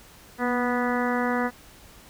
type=harmonic tone with a mistuned harmonic; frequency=245.8 Hz; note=B3; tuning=8 cents flat; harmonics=1 / 2 / 3 / 4 / 5 / 6 / 7 / 8; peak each=-26 / -29 / -31 / -32 / -33 / -34 / -34 / -35 dBFS; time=0.38-1.51 s; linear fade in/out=50 ms; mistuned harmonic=1; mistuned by=-25 cents; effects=pink hiss -50 dBFS RMS until 2.09 s